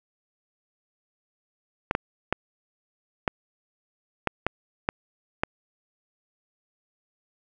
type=clicks; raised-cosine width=0.5 ms; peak=-7 dBFS; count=8; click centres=1.911 / 1.951 / 2.326 / 3.278 / 4.273 / 4.466 / 4.889 / 5.435 s; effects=none